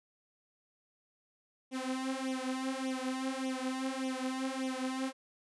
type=tone with flanger; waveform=sawtooth; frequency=261.6 Hz; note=C4; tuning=in tune; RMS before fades=-36 dBFS; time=1.71-5.13 s; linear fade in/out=50 ms; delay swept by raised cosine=0.32 to 4.92 ms; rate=1.7 Hz; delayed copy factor=+0.9; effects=resampled to 24000 Hz